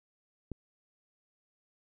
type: click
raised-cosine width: 3 ms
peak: -25 dBFS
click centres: 0.517 s
effects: none